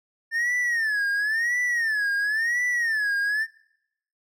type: tone with vibrato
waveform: triangle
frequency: 1788 Hz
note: A6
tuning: 27 cents sharp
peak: -20 dBFS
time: 0.31-3.47 s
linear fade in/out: 50 ms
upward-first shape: sine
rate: 0.96 Hz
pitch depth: 170 cents each way
effects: noise-tail reverb RT60 0.8 s tail -24 dB re dry